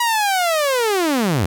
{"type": "linear sweep", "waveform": "sawtooth", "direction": "down", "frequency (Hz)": [970, 77.78], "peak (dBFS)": -12, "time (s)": [0, 1.46], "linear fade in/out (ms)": 5, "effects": []}